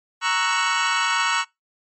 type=chord; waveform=25% pulse; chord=F# dominant seventh; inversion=first; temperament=equal; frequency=932.3 / 1108.7 / 1318.5 / 1480 Hz; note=A#5 / C#6 / E6 / F#6; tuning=0 / 0 / 0 / 0 cents; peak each=-21 dBFS; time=0.21-1.45 s; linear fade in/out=50 ms; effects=noise-tail reverb RT60 0.2 s tail -25 dB re dry + MP3 32 kbps